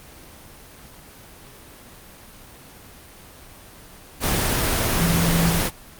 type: tone in noise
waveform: sine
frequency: 168.1 Hz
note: E3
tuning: 34 cents sharp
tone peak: -19 dBFS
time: 4.96-5.62 s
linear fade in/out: 50 ms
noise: pink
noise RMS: -21 dBFS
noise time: 4.2-5.71 s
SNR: -1 dB
effects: pink hiss -44 dBFS RMS until 5.99 s + Opus 24 kbps